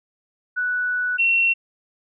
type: tone pair in turn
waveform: sine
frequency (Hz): 1480 / 2722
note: F#6 / F7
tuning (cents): 0 / -45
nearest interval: major seventh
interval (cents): 1055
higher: second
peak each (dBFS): -20 / -15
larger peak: second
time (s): 0.56-1.18 / 1.18-1.54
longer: first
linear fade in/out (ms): 20
effects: none